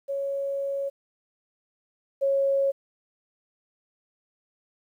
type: tone pair in turn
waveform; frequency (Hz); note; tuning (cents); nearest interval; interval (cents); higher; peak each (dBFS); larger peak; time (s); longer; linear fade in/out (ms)
sine; 554.4 / 549.6; C#5 / C#5; 0 / -15; unison; 15; first; -26 / -20; second; 0.08-0.9 / 2.21-2.72; first; 20
effects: 10-bit